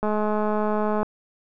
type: click train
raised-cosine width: 1 ms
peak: -12 dBFS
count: 213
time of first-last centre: 0.03-1.03 s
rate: 212 Hz
effects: none